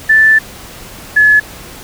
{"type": "tone pair in turn", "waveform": "sine", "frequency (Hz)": [1760, 1708.9], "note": ["A6", "G#6"], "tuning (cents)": [0, 49], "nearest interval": "minor second", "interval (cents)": 51, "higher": "first", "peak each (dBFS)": -4, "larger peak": "neither", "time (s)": [[0.09, 0.39], [1.16, 1.4]], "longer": "first", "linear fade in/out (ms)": 10, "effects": ["pink hiss -32 dBFS RMS until 1.83 s"]}